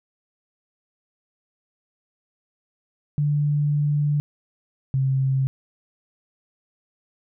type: tone pair in turn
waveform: sine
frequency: 146.83 / 133.75 Hz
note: D3 / C3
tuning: 0 / +38 cents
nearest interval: major second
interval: 162 cents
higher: first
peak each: -18 dBFS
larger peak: neither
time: 3.18-4.2 / 4.94-5.47 s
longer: first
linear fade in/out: 0 ms
effects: none